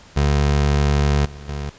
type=tone with level steps; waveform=25% pulse; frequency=72 Hz; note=D2; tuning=34 cents flat; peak=-11 / -31 / -21 dBFS; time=0.16-1.7 s; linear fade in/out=10 ms; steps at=1.25 / 1.48 s; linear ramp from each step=10 ms; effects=pink hiss -46 dBFS RMS until 1.78 s + resampled to 16000 Hz